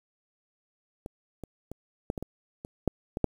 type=clicks; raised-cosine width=2 ms; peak=-24 / -25 / -25 / -15 / -20 / -22 / -25 / -10 / -18 / -9 dBFS; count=10; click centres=1.061 / 1.437 / 1.716 / 2.101 / 2.178 / 2.226 / 2.649 / 2.877 / 3.171 / 3.243 s; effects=8-bit